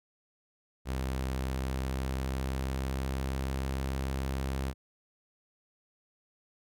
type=tone with pitch glide; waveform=sawtooth; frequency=65.41 to 66.75 Hz; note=C2 to C2; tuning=0 to +35 cents; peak=-27 dBFS; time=0.85-4.74 s; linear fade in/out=50 ms; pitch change=+35 cents; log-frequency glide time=1.4-3.79 s; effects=none